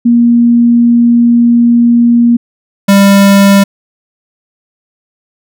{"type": "tone pair in turn", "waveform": ["sine", "square"], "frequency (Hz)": [236.8, 198.38], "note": ["A#3", "G3"], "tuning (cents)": [27, 21], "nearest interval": "minor third", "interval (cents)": 306, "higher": "first", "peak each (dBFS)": -3, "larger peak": "neither", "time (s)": [[0.05, 2.37], [2.88, 3.64]], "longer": "first", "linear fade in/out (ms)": 10, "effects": []}